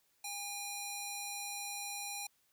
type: tone with band-pass filter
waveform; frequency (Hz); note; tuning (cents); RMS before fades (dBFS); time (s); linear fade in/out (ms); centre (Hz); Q
square; 812; G#5; -39; -42; 0.24-2.27; 5; 9400; 0.58
effects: white hiss -74 dBFS RMS until 2.52 s